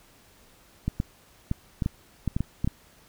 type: clicks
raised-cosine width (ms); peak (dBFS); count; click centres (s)
5; -13; 10; 0.88 / 1.001 / 1.514 / 1.822 / 1.861 / 2.277 / 2.365 / 2.406 / 2.645 / 2.675
effects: pink hiss -57 dBFS RMS until 3.08 s